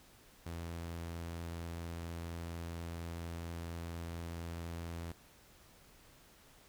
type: tone with vibrato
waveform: sawtooth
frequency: 84.3 Hz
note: E2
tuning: 39 cents sharp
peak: -37 dBFS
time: 0.46-5.12 s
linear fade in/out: 5 ms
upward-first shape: sine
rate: 8.6 Hz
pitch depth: 8 cents each way
effects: pink hiss -62 dBFS RMS until 6.68 s